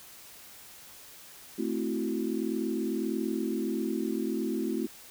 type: chord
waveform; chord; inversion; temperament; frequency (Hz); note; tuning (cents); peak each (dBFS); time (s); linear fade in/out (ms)
sine; F# half-diminished seventh; first; equal; 220 / 261.6 / 329.6 / 370; A3 / C4 / E4 / F#4; 0 / 0 / 0 / 0; -33 / -34 / -33 / -35; 1.58-4.87; 10
effects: white hiss -50 dBFS RMS until 5.1 s